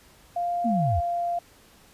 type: tone with pitch glide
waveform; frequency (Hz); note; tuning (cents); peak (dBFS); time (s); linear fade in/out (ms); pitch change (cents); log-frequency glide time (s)
sine; 698.5 to 693.7; F5 to F5; 0 to -12; -24; 0.36-1.39; 5; -12; 0.63-0.81
type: linear sweep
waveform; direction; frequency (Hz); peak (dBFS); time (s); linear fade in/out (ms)
sine; down; 247.1 to 65.41; -22; 0.64-1.01; 20
effects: pink hiss -55 dBFS RMS until 1.93 s + resampled to 32000 Hz